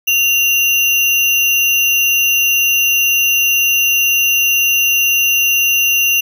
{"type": "tone with sample-and-hold", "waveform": "sine", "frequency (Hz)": 2778, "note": "F7", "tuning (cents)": -10, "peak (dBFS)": -10, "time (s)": [0.07, 6.21], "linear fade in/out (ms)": 10, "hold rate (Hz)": 8820, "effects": []}